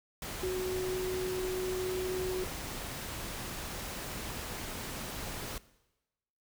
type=tone in noise; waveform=sine; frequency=370 Hz; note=F#4; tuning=in tune; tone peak=-31 dBFS; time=0.43-2.44 s; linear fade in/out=2 ms; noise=pink; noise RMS=-40 dBFS; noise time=0.22-5.58 s; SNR=+6 dB; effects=noise-tail reverb RT60 1.0 s tail -19 dB re dry